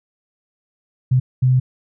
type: tone bursts at uneven times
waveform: sine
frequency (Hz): 128.1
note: C3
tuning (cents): -36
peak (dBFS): -11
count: 2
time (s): 1.11-1.2 / 1.42-1.6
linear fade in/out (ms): 10
effects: none